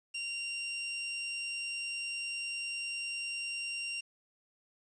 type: tone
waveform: sawtooth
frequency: 2770 Hz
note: F7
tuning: 15 cents flat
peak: -32 dBFS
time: 0.14-4.01 s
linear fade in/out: 10 ms
effects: resampled to 22050 Hz + 10-bit